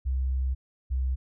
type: tone pair in turn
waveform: sine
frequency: 65.1 / 64.65 Hz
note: C2 / C2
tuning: -8 / -20 cents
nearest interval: unison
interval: 12 cents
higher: first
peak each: -24 dBFS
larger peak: neither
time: 0.05-0.55 / 0.9-1.16 s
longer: first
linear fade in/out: 20 ms
effects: none